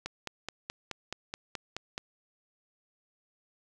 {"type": "click train", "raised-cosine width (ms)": 0.2, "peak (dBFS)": -18, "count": 10, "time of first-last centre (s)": [0.06, 1.979], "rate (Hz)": 4.69, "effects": []}